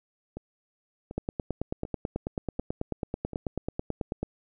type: two click trains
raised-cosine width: 2 ms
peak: -16 / -24 dBFS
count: 29 / 5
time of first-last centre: 1.18-4.23 / 0.37-3.333 s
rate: 9.18 / 1.35 Hz
effects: none